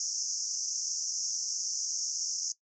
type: band-pass noise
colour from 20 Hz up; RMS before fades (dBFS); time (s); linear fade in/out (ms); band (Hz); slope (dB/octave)
white; -34; 0-2.52; 2; 5300 to 6600; 96
effects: noise-tail reverb RT60 0.1 s tail -17 dB re dry